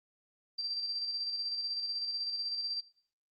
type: tone with tremolo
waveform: sine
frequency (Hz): 4702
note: D8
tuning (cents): +1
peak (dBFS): -32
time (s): 0.58-2.81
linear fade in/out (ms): 10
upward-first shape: square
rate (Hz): 16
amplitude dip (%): 35
effects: noise-tail reverb RT60 0.5 s tail -19 dB re dry + Opus 24 kbps